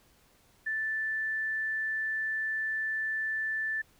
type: tone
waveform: sine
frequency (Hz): 1760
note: A6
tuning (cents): 0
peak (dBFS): -29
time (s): 0.66-3.82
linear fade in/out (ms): 10
effects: pink hiss -64 dBFS RMS until 3.99 s